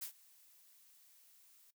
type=noise with ADSR envelope; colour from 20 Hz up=blue; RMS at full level=-42 dBFS; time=0.01-1.71 s; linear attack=14 ms; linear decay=94 ms; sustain=-23 dB; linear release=9 ms; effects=noise-tail reverb RT60 0.1 s tail -17 dB re dry